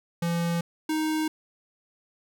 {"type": "tone pair in turn", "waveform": "square", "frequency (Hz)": [170, 312.1], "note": ["F3", "D#4"], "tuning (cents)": [-46, 5], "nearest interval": "major seventh", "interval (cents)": 1051, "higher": "second", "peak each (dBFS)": -25, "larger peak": "neither", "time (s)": [[0.22, 0.61], [0.89, 1.28]], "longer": "neither", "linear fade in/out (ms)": 5, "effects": []}